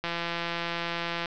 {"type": "click train", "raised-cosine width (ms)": 0.3, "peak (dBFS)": -15, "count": 208, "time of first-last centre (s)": [0.04, 1.258], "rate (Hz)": 170, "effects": ["resampled to 16000 Hz", "8-bit"]}